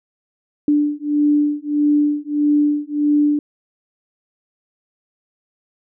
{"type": "beating tone pair", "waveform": "sine", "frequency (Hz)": [293.7, 295.3], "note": ["D4", "D4"], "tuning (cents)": [0, 10], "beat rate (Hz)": 1.6, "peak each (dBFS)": -17, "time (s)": [0.68, 3.39], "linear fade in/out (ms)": 2, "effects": []}